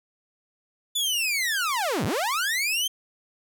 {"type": "linear two-way sweep", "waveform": "sawtooth", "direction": "down then up", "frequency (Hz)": [3520, 81.4, 3195], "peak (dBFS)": -20, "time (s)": [0.95, 2.88], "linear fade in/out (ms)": 10, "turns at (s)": 2.05, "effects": []}